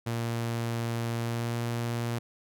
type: tone with pitch glide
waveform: sawtooth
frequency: 116.54 to 117.96 Hz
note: A#2 to A#2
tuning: 0 to +21 cents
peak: -25 dBFS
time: 0.06-2.19 s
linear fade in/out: 10 ms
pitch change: +21 cents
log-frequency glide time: 1.19-1.56 s
effects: none